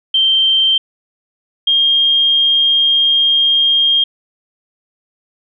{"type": "tone pair in turn", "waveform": "sine", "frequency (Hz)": [3136, 3222], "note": ["G7", "G7"], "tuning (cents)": [0, 47], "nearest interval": "unison", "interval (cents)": 47, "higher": "second", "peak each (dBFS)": [-9, -9], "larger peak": "neither", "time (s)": [[0.14, 0.78], [1.67, 4.04]], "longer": "second", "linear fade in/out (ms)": 5, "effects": []}